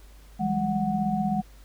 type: tone cluster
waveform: sine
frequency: 163.4 / 190.2 / 206.2 / 739 Hz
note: E3 / F#3 / G#3 / F#5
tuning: -15 / +48 / -12 / -2 cents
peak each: -32 / -32 / -26 / -28 dBFS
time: 0.39-1.42 s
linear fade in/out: 20 ms
effects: added 50 Hz sine -47 dBFS peak until 1.64 s + pink hiss -57 dBFS RMS until 1.64 s